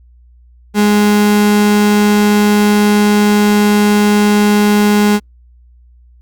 35% pulse tone, 207.7 Hz, G#3, in tune, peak -6 dBFS, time 0.74-5.2 s, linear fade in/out 50 ms, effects added 60 Hz sine -41 dBFS peak until 6.21 s + Opus 48 kbps

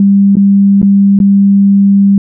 sine tone with dropouts, 198.5 Hz, G3, 22 cents sharp, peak -3 dBFS, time 0-2.18 s, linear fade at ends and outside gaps 2 ms, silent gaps 0.355-0.368 / 0.817-0.828 / 1.19-1.201 s, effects none

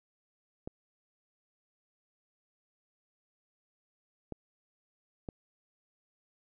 clicks, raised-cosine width 2 ms, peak -25 dBFS, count 3, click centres 0.675 / 4.323 / 5.288 s, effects none

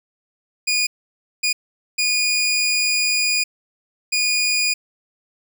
20% pulse tone bursts at uneven times, 2451 Hz, D#7, 27 cents flat, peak -12 dBFS, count 4, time 0.67-0.87 / 1.43-1.53 / 1.98-3.44 / 4.12-4.74 s, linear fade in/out 10 ms, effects none

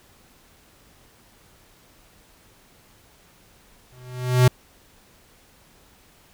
square tone with exponential growth, 125.7 Hz, B2, 31 cents sharp, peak -10 dBFS, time 3.92-4.48 s, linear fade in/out 5 ms, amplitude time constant 120 ms, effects pink hiss -55 dBFS RMS until 6.33 s

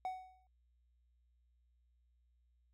triangle tone with exponential decay, 746 Hz, F#5, 14 cents sharp, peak -33 dBFS, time 0.05-0.47 s, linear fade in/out 1 ms, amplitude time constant 90 ms, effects added 60 Hz sine -70 dBFS peak until 2.73 s

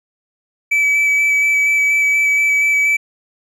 triangle tone with vibrato, 2298 Hz, D7, 38 cents flat, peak -10 dBFS, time 0.71-2.97 s, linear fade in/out 10 ms, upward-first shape square, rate 4.2 Hz, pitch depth 10 cents each way, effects none

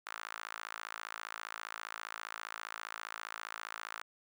sawtooth tone with high-pass filter, 55 Hz, A1, in tune, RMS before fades -45 dBFS, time 0.06-4.02 s, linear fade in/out 5 ms, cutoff 1300 Hz, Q 2.6, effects none

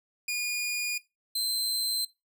sawtooth tone pair in turn, 2440 / 4104 Hz, D#7 / C8, -34 / -34 cents, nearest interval major sixth, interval 900 cents, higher second, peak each -25 dBFS, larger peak neither, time 0.28-0.98 / 1.35-2.05 s, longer neither, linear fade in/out 5 ms, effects noise-tail reverb RT60 0.2 s tail -17 dB re dry

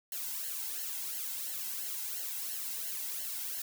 blue noise with flanger, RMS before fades -38 dBFS, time 0.12-3.62 s, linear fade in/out 2 ms, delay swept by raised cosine 0.82 to 1.73 ms, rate 2.9 Hz, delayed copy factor -0.75, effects none

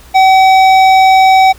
sine tone with hard clipping, 761 Hz, F#5, 48 cents sharp, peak -5 dBFS, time 0.14-1.53 s, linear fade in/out 20 ms, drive 12 dB, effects added 60 Hz sine -38 dBFS peak until 1.58 s + pink hiss -40 dBFS RMS until 1.58 s

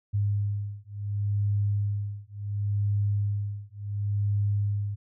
sine beating tone pair, 101.8 / 102.5 Hz, G#2 / G#2, -34 / -22 cents, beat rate 0.7 Hz, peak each -28 dBFS, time 0.13-4.96 s, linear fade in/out 20 ms, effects none

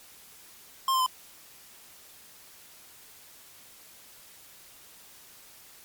square tone with pitch steps, 1061 / 1042.2 / 1023.7 Hz, C6 / C6 / C6, +24 / -7 / -38 cents, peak -23 dBFS, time 0.88-1.063 s, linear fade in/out 2 ms, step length 61 ms, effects white hiss -52 dBFS RMS until 5.84 s + MP3 96 kbps

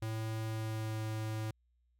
square tone with pitch glide, 110.7 to 109.37 Hz, A2 to A2, +11 to -10 cents, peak -36 dBFS, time 0.02-1.51 s, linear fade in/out 5 ms, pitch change -21 cents, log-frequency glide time 0.45-1.02 s, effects added 60 Hz sine -70 dBFS peak until 1.99 s

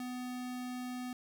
square tone, 249.8 Hz, B3, 20 cents sharp, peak -39 dBFS, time 0-1.13 s, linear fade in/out 2 ms, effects none

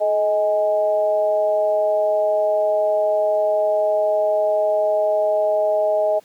sine tone with amplitude modulation, 628 Hz, D#5, 16 cents sharp, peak -12 dBFS, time 0-6.2 s, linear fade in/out 20 ms, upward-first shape sine, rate 200 Hz, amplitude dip 75%, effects pink hiss -54 dBFS RMS until 6.24 s + high-pass 150 Hz 12 dB/octave

